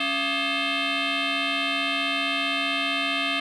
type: tone with frequency modulation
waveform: sine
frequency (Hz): 277.2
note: C#4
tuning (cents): 0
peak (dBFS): -21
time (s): 0-3.4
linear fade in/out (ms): 5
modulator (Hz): 479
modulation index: 7.1
effects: tanh soft clip ceiling -20 dBFS